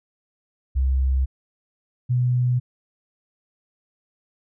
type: tone pair in turn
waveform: sine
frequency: 65.8 / 124.21 Hz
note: C2 / B2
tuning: +10 / +10 cents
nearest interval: major seventh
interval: 1100 cents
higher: second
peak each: -17 dBFS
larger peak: neither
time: 0.75-1.26 / 2.09-2.6 s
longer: neither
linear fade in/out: 20 ms
effects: none